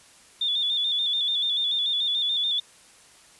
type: tone with vibrato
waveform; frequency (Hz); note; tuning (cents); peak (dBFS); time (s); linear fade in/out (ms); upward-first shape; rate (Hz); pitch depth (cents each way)
sine; 3520; A7; 0; -22; 0.41-2.6; 5; square; 6.9; 47
effects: white hiss -53 dBFS RMS until 3.39 s + resampled to 24000 Hz